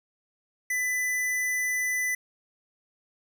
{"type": "tone", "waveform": "square", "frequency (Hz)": 1998, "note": "B6", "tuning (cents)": 20, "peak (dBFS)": -26, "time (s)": [0.7, 2.15], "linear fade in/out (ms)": 5, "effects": []}